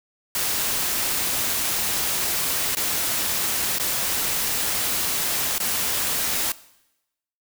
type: noise with dropouts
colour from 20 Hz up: white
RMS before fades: -24 dBFS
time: 0.35-6.52 s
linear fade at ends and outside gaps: 2 ms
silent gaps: 2.751-2.769 / 3.785-3.797 / 5.582-5.601 s
effects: noise-tail reverb RT60 0.9 s tail -19 dB re dry